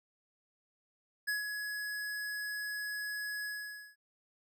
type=tone with ADSR envelope; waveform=square; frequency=1683 Hz; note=G#6; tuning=23 cents sharp; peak=-31 dBFS; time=1.27-3.96 s; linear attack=17 ms; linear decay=140 ms; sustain=-6 dB; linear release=510 ms; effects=none